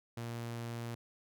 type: tone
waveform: sawtooth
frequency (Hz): 117.3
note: A#2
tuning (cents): +11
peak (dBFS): -35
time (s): 0.17-0.95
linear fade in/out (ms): 5
effects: none